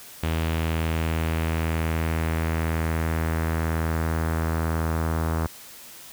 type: tone with low-pass filter sweep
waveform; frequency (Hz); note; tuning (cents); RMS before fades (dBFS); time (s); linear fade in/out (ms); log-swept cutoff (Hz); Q
sawtooth; 81; E2; -30; -25; 0.23-5.47; 5; 3100 to 1300; 1.8
effects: white hiss -44 dBFS RMS until 6.12 s